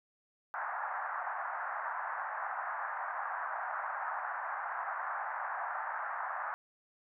pink band-pass noise, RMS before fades -38 dBFS, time 0.54-6.54 s, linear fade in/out 0 ms, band 720 to 1700 Hz, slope 48 dB/octave, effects none

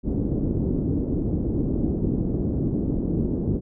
white low-pass noise, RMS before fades -24 dBFS, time 0.03-3.61 s, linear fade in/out 50 ms, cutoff 330 Hz, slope 24 dB/octave, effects none

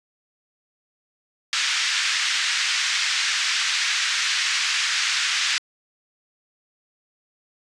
pink band-pass noise, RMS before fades -23 dBFS, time 1.53-5.58 s, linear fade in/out 0 ms, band 1600 to 6400 Hz, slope 24 dB/octave, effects resampled to 22050 Hz

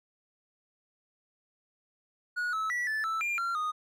triangle tone with pitch steps, 1455 / 1300 / 1949 / 1747 / 1319 / 2397 / 1375 / 1237 Hz, F#6 / E6 / B6 / A6 / E6 / D7 / F6 / D#6, -29 / -24 / -23 / -13 / +1 / +35 / -27 / -10 cents, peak -27 dBFS, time 2.36-3.72 s, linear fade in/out 20 ms, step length 170 ms, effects none

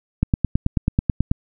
click train, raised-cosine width 5 ms, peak -4 dBFS, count 11, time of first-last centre 0.23-1.315 s, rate 9.22 Hz, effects none

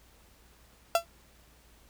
35% pulse tone with exponential decay, 675 Hz, E5, 41 cents sharp, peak -16 dBFS, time 0.95-1.05 s, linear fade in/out 2 ms, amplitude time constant 20 ms, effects added 58 Hz sine -61 dBFS peak until 1.89 s + pink hiss -61 dBFS RMS until 1.89 s

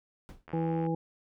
brown noise with exponential decay, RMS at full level -39 dBFS, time 0.29-0.47 s, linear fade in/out 0 ms, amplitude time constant 38 ms
click train, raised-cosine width 0.5 ms, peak -32 dBFS, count 32, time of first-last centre 0.48-0.864 s, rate 80.7 Hz
harmonic tone, 164.3 Hz, E3, 5 cents flat, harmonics 1 / 2 / 3 / 5, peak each -30 / -33 / -35 / -37 dBFS, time 0.53-0.95 s, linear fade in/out 5 ms
effects none

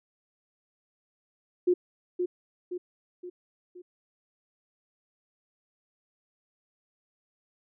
sine tone with echo, 358.2 Hz, F4, 44 cents sharp, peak -19 dBFS, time 1.67-1.74 s, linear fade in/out 10 ms, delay 520 ms, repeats 4, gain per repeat -6 dB, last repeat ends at 3.82 s, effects none

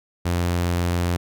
sawtooth tone, 87.31 Hz, F2, in tune, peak -16 dBFS, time 0.25-1.17 s, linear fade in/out 10 ms, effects none

